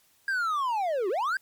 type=linear two-way sweep; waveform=triangle; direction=down then up; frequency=1624 to 349.2 to 1624 Hz; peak=-23 dBFS; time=0.28-1.37 s; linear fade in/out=2 ms; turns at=1.09 s; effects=white hiss -64 dBFS RMS until 1.41 s + MP3 96 kbps